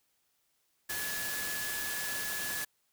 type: tone in noise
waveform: sine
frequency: 1705 Hz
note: G#6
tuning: 45 cents sharp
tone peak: -38 dBFS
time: 0.89-2.65 s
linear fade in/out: 10 ms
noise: white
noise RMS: -37 dBFS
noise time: 0.89-2.65 s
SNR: -4 dB
effects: white hiss -75 dBFS RMS until 2.92 s